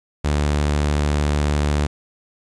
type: tone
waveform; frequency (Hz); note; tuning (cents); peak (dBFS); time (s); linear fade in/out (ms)
sawtooth; 73.6; D2; +4; -13; 0.24-1.87; 10
effects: resampled to 22050 Hz + 8-bit